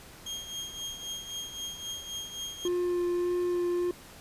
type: tone with tremolo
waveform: 30% pulse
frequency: 3235 Hz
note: G#7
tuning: 46 cents flat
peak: -30 dBFS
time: 0.26-2.68 s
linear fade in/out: 5 ms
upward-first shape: triangle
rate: 3.8 Hz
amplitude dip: 70%
type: tone with vibrato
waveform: triangle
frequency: 353.2 Hz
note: F4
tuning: 20 cents sharp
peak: -24 dBFS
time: 2.65-3.91 s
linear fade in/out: 2 ms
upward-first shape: sine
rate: 1.7 Hz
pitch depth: 10 cents each way
effects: pink hiss -50 dBFS RMS until 4.2 s + resampled to 32000 Hz